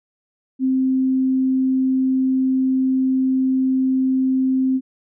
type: tone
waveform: sine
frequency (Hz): 261.6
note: C4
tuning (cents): 0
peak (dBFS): -15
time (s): 0.59-4.81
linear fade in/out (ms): 50
effects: none